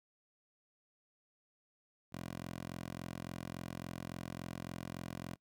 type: tone with high-pass filter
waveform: 10% pulse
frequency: 43.56 Hz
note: F1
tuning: 4 cents flat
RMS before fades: -45 dBFS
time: 2.12-5.36 s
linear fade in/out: 20 ms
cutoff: 130 Hz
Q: 0.78
effects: noise-tail reverb RT60 0.1 s tail -24 dB re dry